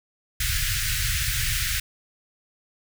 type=band-stop noise; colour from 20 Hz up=pink; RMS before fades=-25 dBFS; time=0.4-1.8 s; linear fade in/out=5 ms; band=130 to 1500 Hz; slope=48 dB/octave; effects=none